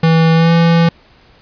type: tone with pitch glide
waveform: square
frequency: 163 to 167.49 Hz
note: E3 to E3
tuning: -19 to +28 cents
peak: -8 dBFS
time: 0.03-0.89 s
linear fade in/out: 5 ms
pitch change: +47 cents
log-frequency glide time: 0.34-0.52 s
effects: pink hiss -47 dBFS RMS until 1.41 s + resampled to 11025 Hz